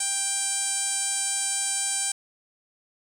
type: tone with low-pass filter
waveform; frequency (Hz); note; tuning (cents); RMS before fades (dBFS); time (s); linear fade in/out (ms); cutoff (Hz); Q
5% pulse; 788; G5; +9; -27; 0-2.12; 5; 8500; 7.8
effects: 8-bit